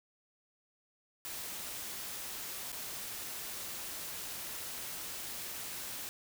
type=noise with dropouts; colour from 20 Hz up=white; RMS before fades=-42 dBFS; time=1.25-6.09 s; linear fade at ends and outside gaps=0 ms; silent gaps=2.719-2.727 s; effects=none